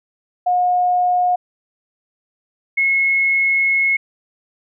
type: tone pair in turn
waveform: sine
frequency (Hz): 720 / 2176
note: F#5 / C#7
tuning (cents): -47 / -33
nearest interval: octave + perfect fifth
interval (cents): 1914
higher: second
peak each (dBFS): -13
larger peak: neither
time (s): 0.46-1.36 / 2.77-3.97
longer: second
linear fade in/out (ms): 10
effects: none